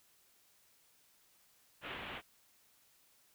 white low-pass noise, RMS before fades -45 dBFS, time 1.81-2.22 s, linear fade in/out 50 ms, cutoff 3200 Hz, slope 48 dB/octave, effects white hiss -69 dBFS RMS until 3.34 s

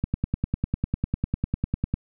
click train, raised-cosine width 5 ms, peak -11 dBFS, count 20, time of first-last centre 0.04-1.94 s, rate 10 Hz, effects none

